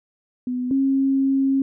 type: tone pair in turn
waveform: sine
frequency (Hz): 249.8 / 270.4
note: B3 / C#4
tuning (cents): +20 / -43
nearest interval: minor second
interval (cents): 137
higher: second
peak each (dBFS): -22 / -16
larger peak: second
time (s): 0.47-0.71 / 0.71-1.62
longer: second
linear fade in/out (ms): 2
effects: none